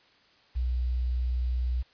sine tone with quantisation, 61.74 Hz, B1, in tune, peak -25 dBFS, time 0.55-1.83 s, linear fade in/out 20 ms, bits 9, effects white hiss -61 dBFS RMS until 1.93 s + resampled to 11025 Hz

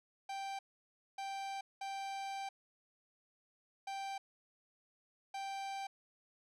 45% pulse tone bursts at uneven times, 784 Hz, G5, in tune, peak -40 dBFS, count 5, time 0.29-0.59 / 1.18-1.61 / 1.81-2.49 / 3.87-4.18 / 5.34-5.87 s, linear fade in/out 5 ms, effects low-pass 7000 Hz 12 dB/octave

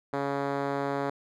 5% pulse tone with band-pass filter, 140 Hz, C#3, 18 cents sharp, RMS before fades -30 dBFS, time 0.13-1.1 s, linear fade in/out 5 ms, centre 400 Hz, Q 0.68, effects none

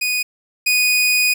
sawtooth tone pair in turn, 2480 / 2480 Hz, D#7 / D#7, -6 / -6 cents, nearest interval unison, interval 0 cents, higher neither, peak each -14 / -10 dBFS, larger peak second, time 0.01-0.23 / 0.66-1.34 s, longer second, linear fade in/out 10 ms, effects none

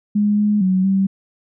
sine tone with pitch steps, 207.4 / 208.8 / 186.8 / 193.4 Hz, G#3 / G#3 / F#3 / G3, -2 / +10 / +17 / -23 cents, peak -13 dBFS, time 0.15-1.07 s, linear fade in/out 10 ms, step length 230 ms, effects none

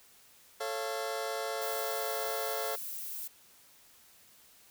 sawtooth chord, A augmented, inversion none, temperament just, 440 / 550 / 687.5 Hz, A4 / C#5 / E#5, 0 / -14 / -27 cents, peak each -34 dBFS, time 0.6-2.76 s, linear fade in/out 10 ms
violet noise, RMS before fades -40 dBFS, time 1.61-3.28 s, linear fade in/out 10 ms
effects white hiss -60 dBFS RMS until 4.7 s

